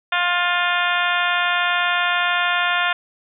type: harmonic tone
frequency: 352.8 Hz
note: F4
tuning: 18 cents sharp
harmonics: 2 / 3 / 4 / 5 / 6 / 7 / 8 / 9 / 10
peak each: -25 / -25 / -22 / -24 / -30 / -26 / -29 / -31 / -29 dBFS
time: 0.12-2.93 s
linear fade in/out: 5 ms
effects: none